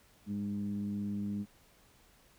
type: tone with low-pass filter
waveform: 15% pulse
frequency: 101.9 Hz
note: G#2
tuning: 32 cents flat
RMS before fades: -36 dBFS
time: 0.26-1.46 s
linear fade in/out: 50 ms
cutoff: 230 Hz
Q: 8.4
effects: pink hiss -64 dBFS RMS until 2.38 s